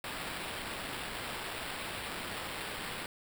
blue noise with sample-and-hold, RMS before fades -40 dBFS, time 0.04-3.06 s, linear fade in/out 2 ms, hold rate 6300 Hz, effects none

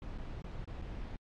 brown noise with dropouts, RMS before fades -42 dBFS, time 0.02-1.16 s, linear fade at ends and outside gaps 2 ms, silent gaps 0.178-0.182 / 0.419-0.441 / 0.646-0.675 / 0.816-0.821 s, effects low-pass 4000 Hz 12 dB/octave + AAC 64 kbps

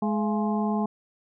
harmonic tone with a mistuned harmonic, 210.7 Hz, G#3, 25 cents sharp, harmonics 1 / 2 / 3 / 4 / 5, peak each -24 / -33 / -34 / -32 / -36 dBFS, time 0.02-0.86 s, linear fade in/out 5 ms, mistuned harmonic 3, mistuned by +130 cents, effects none

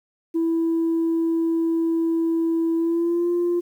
sine tone with pitch glide, 329.8 to 348.2 Hz, E4 to F4, +1 to -5 cents, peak -17 dBFS, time 0.34-3.61 s, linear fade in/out 20 ms, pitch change +94 cents, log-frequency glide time 2.76-3.3 s, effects tanh soft clip ceiling -16 dBFS + 9-bit

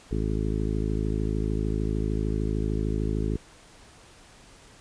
harmonic tone, 53.3 Hz, G#1, 46 cents sharp, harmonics 1 / 2 / 3 / 4 / 5 / 6 / 7 / 8, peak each -28 / -31 / -33 / -34 / -35 / -36 / -36 / -37 dBFS, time 0.11-3.37 s, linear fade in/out 5 ms, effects pink hiss -52 dBFS RMS until 4.8 s + resampled to 22050 Hz

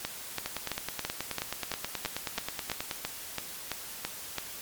two click trains, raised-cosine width 0.2 ms, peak -14 / -13 dBFS, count 24 / 14, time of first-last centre 0.46-2.912 / 0.05-4.383 s, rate 9.38 / 3 Hz, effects white hiss -42 dBFS RMS until 4.61 s + MP3 96 kbps

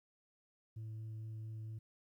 sine tone with vibrato, 110 Hz, A2, in tune, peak -40 dBFS, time 0.76-1.79 s, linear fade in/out 10 ms, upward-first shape sine, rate 4.4 Hz, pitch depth 8 cents each way, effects tanh soft clip ceiling -42 dBFS + 13-bit

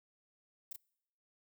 violet noise with echo, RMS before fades -42 dBFS, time 0.71-0.73 s, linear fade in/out 5 ms, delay 32 ms, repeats 1, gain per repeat -3 dB, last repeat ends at 0.762 s, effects noise-tail reverb RT60 0.8 s tail -26 dB re dry

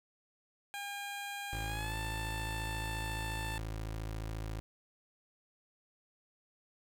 15% pulse tone with pitch glide, 807 to 885.1 Hz, G#5 to A5, -50 to +10 cents, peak -33 dBFS, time 0.74-3.58 s, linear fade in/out 0 ms, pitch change +160 cents, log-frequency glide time 1.65-1.95 s
25% pulse tone, 54.3 Hz, A1, 22 cents flat, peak -34 dBFS, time 1.53-4.6 s, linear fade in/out 0 ms
effects none

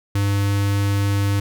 square tone with notch filter, 100.2 Hz, G2, 38 cents sharp, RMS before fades -19 dBFS, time 0.15-1.4 s, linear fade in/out 5 ms, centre 640 Hz, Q 1.7, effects none

